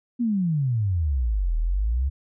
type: exponential two-way sweep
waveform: sine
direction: down then up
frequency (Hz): 249.3 to 38.48 to 71.1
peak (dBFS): -20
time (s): 0.19-2.1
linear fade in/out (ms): 20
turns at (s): 1.57
effects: none